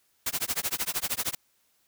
white noise with tremolo, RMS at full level -27 dBFS, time 0.26-1.35 s, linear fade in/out 5 ms, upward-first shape sine, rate 13 Hz, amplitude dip 100%, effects white hiss -69 dBFS RMS until 1.87 s

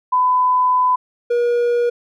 sine / triangle tone pair in turn, 1004 / 478.9 Hz, B5 / A#4, +28 / +47 cents, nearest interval octave + minor second, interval 1281 cents, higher first, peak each -12 dBFS, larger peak neither, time 0.12-0.96 / 1.3-1.9 s, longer first, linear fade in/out 10 ms, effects none

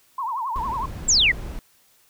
sine tone with vibrato, 987.8 Hz, B5, in tune, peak -24 dBFS, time 0.18-0.86 s, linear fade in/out 5 ms, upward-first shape triangle, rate 11 Hz, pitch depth 230 cents each way
brown noise, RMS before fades -32 dBFS, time 0.56-1.59 s, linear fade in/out 0 ms
sine exponential sweep, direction down, 7800 to 1832 Hz, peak -14 dBFS, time 1.08-1.32 s, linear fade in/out 10 ms
effects white hiss -59 dBFS RMS until 2.09 s

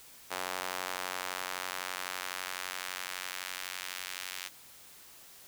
sawtooth tone with high-pass filter sweep, 91.9 Hz, F#2, 11 cents flat, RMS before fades -39 dBFS, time 0.3-4.49 s, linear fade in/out 20 ms, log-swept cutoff 800 to 2300 Hz, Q 0.87, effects white hiss -54 dBFS RMS until 5.47 s

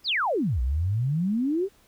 sine exponential two-way sweep, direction down then up, 5274 to 58.3 to 412 Hz, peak -22 dBFS, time 0.04-1.69 s, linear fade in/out 50 ms, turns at 0.61 s, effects pink hiss -60 dBFS RMS until 1.87 s

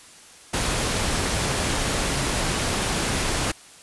pink noise, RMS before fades -24 dBFS, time 0.53-3.52 s, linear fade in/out 10 ms, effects white hiss -47 dBFS RMS until 3.82 s + resampled to 24000 Hz

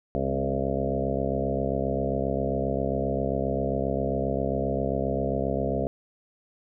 harmonic tone with a mistuned harmonic, 67.5 Hz, C#2, 45 cents flat, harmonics 1 / 2 / 3 / 4 / 6 / 7 / 8 / 9 / 10, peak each -33 / -33 / -33 / -33 / -33 / -33 / -33 / -33 / -33 dBFS, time 0.15-5.87 s, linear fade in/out 0 ms, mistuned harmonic 3, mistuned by +16 cents, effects none

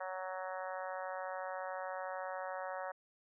harmonic tone, 186.2 Hz, F#3, 11 cents sharp, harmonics 3 / 4 / 5 / 6 / 7 / 8 / 9 / 10, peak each -43 / -45 / -47 / -49 / -50 / -51 / -52 / -53 dBFS, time 0-2.92 s, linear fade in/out 10 ms, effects none

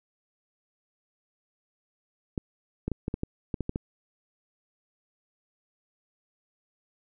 clicks, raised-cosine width 3 ms, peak -16 dBFS, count 10, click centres 2.378 / 2.88 / 2.917 / 3.081 / 3.141 / 3.234 / 3.542 / 3.607 / 3.694 / 3.759 s, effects none

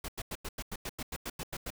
pink noise bursts, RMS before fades -38 dBFS, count 13, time 0.04-1.704 s, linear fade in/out 5 ms, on 44 ms, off 91 ms, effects none

